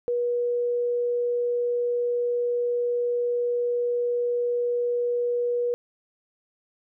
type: tone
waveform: sine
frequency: 482.8 Hz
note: B4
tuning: 39 cents flat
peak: -22 dBFS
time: 0.08-5.74 s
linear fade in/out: 0 ms
effects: none